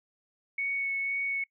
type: tone with vibrato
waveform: sine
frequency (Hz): 2217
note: C#7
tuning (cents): 0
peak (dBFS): -28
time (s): 0.58-1.44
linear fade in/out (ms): 5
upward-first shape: sine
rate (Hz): 2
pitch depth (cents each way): 10
effects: noise-tail reverb RT60 0.1 s tail -25 dB re dry